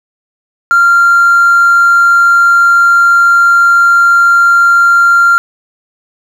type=tone with hard clipping; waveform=triangle; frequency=1387 Hz; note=F6; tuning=12 cents flat; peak=-4 dBFS; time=0.71-5.38 s; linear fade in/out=0 ms; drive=4 dB; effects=none